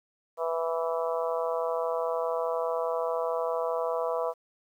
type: harmonic tone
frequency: 164.81 Hz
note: E3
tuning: in tune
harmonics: 3 / 4 / 5 / 6 / 7 / 8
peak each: -30 / -31 / -41 / -35 / -37 / -43 dBFS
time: 0.37-4.34 s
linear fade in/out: 50 ms
effects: 10-bit